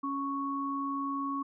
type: tone pair together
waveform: sine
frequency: 277.2 / 1108.8 Hz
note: C#4 / C#6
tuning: 0 / 0 cents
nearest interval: 2 octaves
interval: 2400 cents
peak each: -34 / -33 dBFS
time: 0.03-1.43 s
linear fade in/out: 10 ms
effects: none